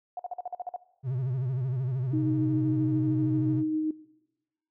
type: tone bursts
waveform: sine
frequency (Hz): 720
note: F#5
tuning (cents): -47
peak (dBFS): -31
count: 9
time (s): 0.17-0.762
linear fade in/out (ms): 2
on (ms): 24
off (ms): 47
type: tone with vibrato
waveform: triangle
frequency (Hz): 128.7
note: C3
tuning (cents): -28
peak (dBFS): -25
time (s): 1.03-3.64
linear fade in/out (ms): 50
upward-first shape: sine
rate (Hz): 13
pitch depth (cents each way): 110
type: tone with tremolo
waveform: sine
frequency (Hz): 311.1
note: D#4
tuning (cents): 0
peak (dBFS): -25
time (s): 2.13-3.91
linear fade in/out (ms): 5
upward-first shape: sine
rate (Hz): 7.5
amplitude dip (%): 25
effects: noise-tail reverb RT60 1.0 s tail -20 dB re dry